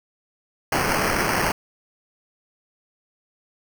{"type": "noise with sample-and-hold", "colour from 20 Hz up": "white", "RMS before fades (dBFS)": -22, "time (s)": [0.72, 1.52], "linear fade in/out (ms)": 5, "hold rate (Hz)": 3675, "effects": []}